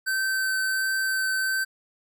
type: tone with vibrato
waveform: square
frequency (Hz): 1542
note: G6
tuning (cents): -29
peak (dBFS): -24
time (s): 0.06-1.65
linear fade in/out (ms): 20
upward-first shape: triangle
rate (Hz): 1.4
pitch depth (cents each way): 9
effects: none